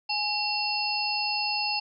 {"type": "tone cluster", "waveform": "sine", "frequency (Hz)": [835, 2725, 4395, 5050], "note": ["G#5", "F7", "C#8", "D#8"], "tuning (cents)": [9, -43, -16, 25], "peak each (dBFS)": -31, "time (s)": [0.09, 1.8], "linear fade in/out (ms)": 10, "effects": []}